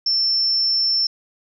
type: tone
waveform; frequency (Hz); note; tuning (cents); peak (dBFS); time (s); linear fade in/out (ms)
sine; 5370; E8; +31; -16; 0.06-1.07; 5
effects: none